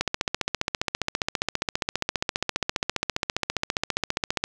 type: click train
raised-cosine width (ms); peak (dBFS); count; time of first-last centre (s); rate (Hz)
0.2; -6; 67; 0.01-4.44; 14.9
effects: none